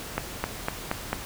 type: accelerating click train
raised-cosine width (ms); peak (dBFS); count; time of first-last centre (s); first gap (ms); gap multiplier
0.5; -10; 5; 0.18-1.13; 260; 0.94
effects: pink hiss -38 dBFS RMS until 1.25 s